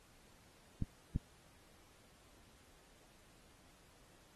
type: clicks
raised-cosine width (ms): 5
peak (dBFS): -23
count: 2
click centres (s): 0.823 / 1.161
effects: pink hiss -66 dBFS RMS until 4.35 s + AAC 32 kbps